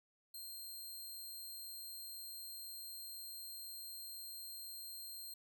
10% pulse tone, 4186 Hz, C8, in tune, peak -40 dBFS, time 0.34-5.34 s, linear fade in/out 5 ms, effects none

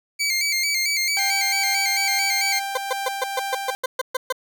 20% pulse tone with vibrato, 2200 Hz, C#7, 14 cents flat, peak -15 dBFS, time 0.19-2.6 s, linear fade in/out 20 ms, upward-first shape square, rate 4.5 Hz, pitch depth 66 cents each way
sawtooth tone with tremolo, 789 Hz, G5, 11 cents sharp, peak -21 dBFS, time 1.17-3.75 s, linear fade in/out 0 ms, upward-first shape triangle, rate 2.3 Hz, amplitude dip 25%
20% pulse tone bursts, 515 Hz, C5, 28 cents flat, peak -15 dBFS, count 11, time 2.75-4.325 s, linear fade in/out 5 ms, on 25 ms, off 130 ms
effects none

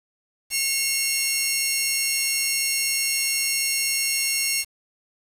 10% pulse tone pair together, 2172 / 2751 Hz, C#7 / F7, -36 / -27 cents, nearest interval major third, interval 409 cents, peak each -15 dBFS, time 0.5-4.65 s, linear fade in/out 50 ms, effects resampled to 32000 Hz + 7-bit

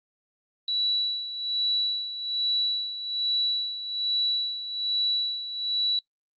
sine tone with tremolo, 3933 Hz, B7, 8 cents flat, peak -22 dBFS, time 0.68-5.99 s, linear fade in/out 2 ms, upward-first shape sine, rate 1.2 Hz, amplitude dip 70%, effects noise-tail reverb RT60 0.1 s tail -22 dB re dry + Opus 24 kbps

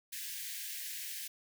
white high-pass noise, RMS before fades -42 dBFS, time 0.12-1.28 s, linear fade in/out 10 ms, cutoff 1600 Hz, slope 96 dB/octave, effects none

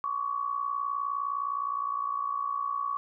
sine tone with amplitude modulation, 1127 Hz, C#6, 28 cents sharp, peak -25 dBFS, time 0.04-2.97 s, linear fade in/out 0 ms, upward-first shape sine, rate 59.6 Hz, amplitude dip 75%, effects none

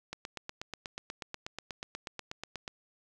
click train, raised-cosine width 0.2 ms, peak -21 dBFS, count 22, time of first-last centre 0.13-2.679 s, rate 8.24 Hz, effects none

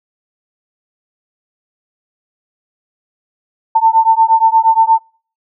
sine beating tone pair, 893 / 901.5 Hz, A5 / A5, +25 / +42 cents, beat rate 8.5 Hz, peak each -10 dBFS, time 3.75-4.99 s, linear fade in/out 10 ms, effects noise-tail reverb RT60 0.4 s tail -24 dB re dry

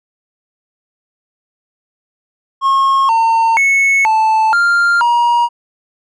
triangle tone with pitch steps, 1084 / 908 / 2201 / 878 / 1396 / 951 Hz, C#6 / A#5 / C#7 / A5 / F6 / A#5, -39 / -46 / -13 / -4 / -1 / +34 cents, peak -7 dBFS, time 2.61-5.49 s, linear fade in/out 50 ms, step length 480 ms, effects resampled to 24000 Hz

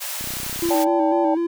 white high-pass noise, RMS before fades -29 dBFS, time 0-0.85 s, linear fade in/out 20 ms, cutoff 520 Hz, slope 48 dB/octave
click train, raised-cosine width 3 ms, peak -23 dBFS, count 16, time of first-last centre 0.21-0.688 s, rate 31.4 Hz
triangle tone with vibrato, 329.6 Hz, E4, in tune, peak -17 dBFS, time 0.62-1.47 s, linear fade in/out 10 ms, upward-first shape square, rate 4 Hz, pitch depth 51 cents each way
sine chord, D suspended fourth, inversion none, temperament equal with one note detuned, 575.9 / 784 / 880 Hz, D5 / G5 / A5, -34 / 0 / 0 cents, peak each -21 / -24 / -24 dBFS, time 0.7-1.35 s, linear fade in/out 10 ms
effects none

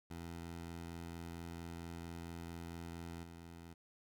15% pulse tone with level steps, 84.4 Hz, E2, 41 cents sharp, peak -39 / -45 dBFS, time 0.1-3.74 s, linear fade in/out 10 ms, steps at 3.23 s, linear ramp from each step 10 ms, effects none

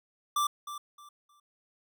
square tone with echo, 1174.7 Hz, D6, in tune, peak -26 dBFS, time 0.36-0.47 s, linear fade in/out 5 ms, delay 310 ms, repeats 3, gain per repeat -12 dB, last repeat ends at 1.4 s, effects none

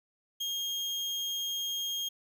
35% pulse tone, 3238 Hz, G#7, 45 cents flat, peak -30 dBFS, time 0.4-2.09 s, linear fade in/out 10 ms, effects none

